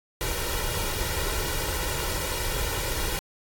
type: noise with comb filter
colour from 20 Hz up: pink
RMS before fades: -28 dBFS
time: 0.21-3.19 s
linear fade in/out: 0 ms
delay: 2.1 ms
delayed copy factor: +0.75
effects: AAC 64 kbps